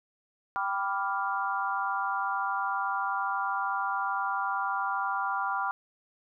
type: chord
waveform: sine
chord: G dominant seventh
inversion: none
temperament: equal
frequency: 784 / 987.8 / 1174.7 / 1396.9 Hz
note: G5 / B5 / D6 / F6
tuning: 0 / 0 / 0 / 0 cents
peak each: -33 dBFS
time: 0.56-5.71 s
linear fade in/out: 0 ms
effects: none